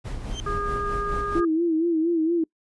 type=noise with tremolo; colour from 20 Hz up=brown; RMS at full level=-29 dBFS; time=0.04-1.41 s; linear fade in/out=20 ms; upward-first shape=sine; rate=4.7 Hz; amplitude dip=50%
type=tone with exponential growth; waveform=35% pulse; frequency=3136 Hz; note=G7; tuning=in tune; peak=-26 dBFS; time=0.25-0.4 s; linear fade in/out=0 ms; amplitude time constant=32 ms
type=harmonic tone; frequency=407.7 Hz; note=G#4; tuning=32 cents flat; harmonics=1 / 3 / 4; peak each=-31 / -27 / -37 dBFS; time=0.46-1.45 s; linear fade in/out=5 ms
type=tone with vibrato; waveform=sine; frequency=329.6 Hz; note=E4; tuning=in tune; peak=-19 dBFS; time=1.35-2.44 s; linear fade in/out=5 ms; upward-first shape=sine; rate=4.3 Hz; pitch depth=83 cents each way
effects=noise-tail reverb RT60 0.1 s tail -25 dB re dry + resampled to 24000 Hz